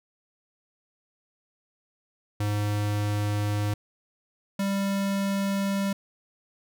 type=tone pair in turn; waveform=square; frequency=103.83 / 197.2 Hz; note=G#2 / G3; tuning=0 / +11 cents; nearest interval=major seventh; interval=1111 cents; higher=second; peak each=-25 dBFS; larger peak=neither; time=2.4-3.74 / 4.59-5.93 s; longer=neither; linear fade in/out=5 ms; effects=none